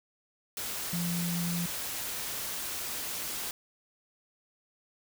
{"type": "tone in noise", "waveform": "sine", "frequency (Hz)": 172.5, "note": "F3", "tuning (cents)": -21, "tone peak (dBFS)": -30, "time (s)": [0.93, 1.66], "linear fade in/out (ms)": 2, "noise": "white", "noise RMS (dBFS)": -36, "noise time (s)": [0.57, 3.51], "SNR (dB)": 3, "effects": []}